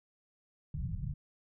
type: low-pass noise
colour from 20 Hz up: white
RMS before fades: -37 dBFS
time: 0.74-1.14 s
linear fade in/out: 2 ms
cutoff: 160 Hz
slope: 48 dB/octave
effects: none